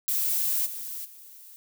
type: noise with level steps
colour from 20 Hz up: violet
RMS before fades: -26 / -36 / -48 dBFS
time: 0.08-1.56 s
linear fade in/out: 0 ms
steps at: 0.65 / 1.04 s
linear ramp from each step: 20 ms
effects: none